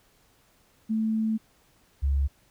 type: tone pair in turn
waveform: sine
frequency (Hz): 220 / 69.3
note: A3 / C#2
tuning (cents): 0 / 0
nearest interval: octave + minor sixth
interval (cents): 2000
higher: first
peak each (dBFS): -23 / -21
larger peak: second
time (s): 0.89-1.38 / 2.02-2.28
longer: first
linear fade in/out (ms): 20
effects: pink hiss -63 dBFS RMS until 2.5 s